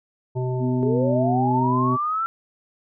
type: harmonic tone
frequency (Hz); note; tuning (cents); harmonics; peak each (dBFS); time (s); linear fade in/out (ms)
127; B2; +49; 1 / 3 / 5 / 7; -23 / -28 / -35 / -36; 0.35-1.97; 20
type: tone with pitch glide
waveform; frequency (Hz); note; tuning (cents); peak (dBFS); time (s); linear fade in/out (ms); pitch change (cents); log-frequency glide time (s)
sine; 250.7 to 253.5; B3 to B3; +26 to +45; -22; 0.59-1.98; 50; +19; 0.88-1.75
type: linear sweep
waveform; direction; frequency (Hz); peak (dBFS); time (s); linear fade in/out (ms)
sine; up; 390 to 1356; -21; 0.83-2.26; 0
effects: none